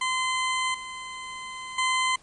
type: tone with level steps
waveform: 20% pulse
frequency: 1031 Hz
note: C6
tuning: 26 cents flat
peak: -19 / -30 / -17 dBFS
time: 0.01-2.16 s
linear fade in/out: 5 ms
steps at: 0.74 / 1.78 s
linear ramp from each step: 5 ms
effects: pink hiss -56 dBFS RMS until 2.22 s + MP3 48 kbps